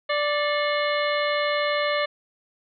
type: harmonic tone with a mistuned harmonic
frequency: 587.3 Hz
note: D5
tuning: in tune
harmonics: 1 / 2 / 3 / 4 / 5 / 6 / 7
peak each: -24 / -28 / -30 / -30 / -34 / -35 / -36 dBFS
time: 0.09-2.06 s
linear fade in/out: 10 ms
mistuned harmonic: 4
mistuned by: -140 cents
effects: none